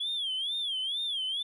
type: tone with vibrato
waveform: sine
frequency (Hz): 3322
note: G#7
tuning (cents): 0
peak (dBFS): -28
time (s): 0-1.43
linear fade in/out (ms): 10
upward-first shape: sine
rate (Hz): 2.2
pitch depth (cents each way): 160
effects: tanh soft clip ceiling -27 dBFS